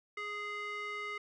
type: tone with band-pass filter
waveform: square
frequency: 415.3 Hz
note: G#4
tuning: in tune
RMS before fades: -40 dBFS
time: 0.17-1.18 s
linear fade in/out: 5 ms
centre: 1800 Hz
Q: 3.6
effects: resampled to 22050 Hz

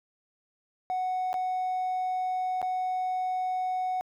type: tone with dropouts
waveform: triangle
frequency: 740 Hz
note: F#5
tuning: in tune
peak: -24 dBFS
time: 0.9-4.01 s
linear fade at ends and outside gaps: 0 ms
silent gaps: 1.33-1.341 / 2.616-2.627 s
effects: tanh soft clip ceiling -22 dBFS

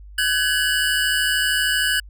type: tone cluster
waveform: square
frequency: 1521 / 1674 / 2950 Hz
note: F#6 / G#6 / F#7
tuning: +47 / +13 / -6 cents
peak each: -23 dBFS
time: 0.18-2 s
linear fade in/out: 5 ms
effects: added 50 Hz sine -38 dBFS peak until 2.09 s

